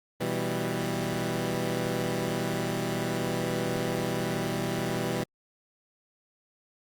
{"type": "chord", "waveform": "15% pulse", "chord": "E minor", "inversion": "second", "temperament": "equal", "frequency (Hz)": [123.47, 164.81, 196], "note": ["B2", "E3", "G3"], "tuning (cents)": [0, 0, 0], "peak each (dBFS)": -26, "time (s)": [0.2, 5.24], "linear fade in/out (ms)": 10, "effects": ["Opus 32 kbps"]}